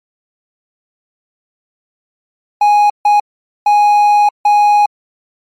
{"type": "tone bursts at uneven times", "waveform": "triangle", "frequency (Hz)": 829, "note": "G#5", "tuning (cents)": -3, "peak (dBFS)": -4, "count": 4, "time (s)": [[2.61, 2.9], [3.05, 3.2], [3.66, 4.29], [4.45, 4.86]], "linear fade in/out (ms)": 5, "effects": ["MP3 64 kbps"]}